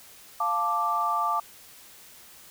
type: chord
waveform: sine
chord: D minor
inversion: first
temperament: equal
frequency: 698.5 / 880 / 1174.7 Hz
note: F5 / A5 / D6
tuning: 0 / 0 / 0 cents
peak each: -31 / -29 / -25 dBFS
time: 0.4-1.4 s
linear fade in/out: 5 ms
effects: white hiss -50 dBFS RMS until 2.5 s